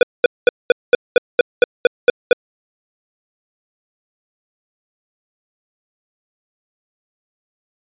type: tone bursts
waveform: square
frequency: 490 Hz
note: B4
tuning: 14 cents flat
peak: -6 dBFS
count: 11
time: 0.01-2.33 s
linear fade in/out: 2 ms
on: 20 ms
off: 210 ms
effects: resampled to 8000 Hz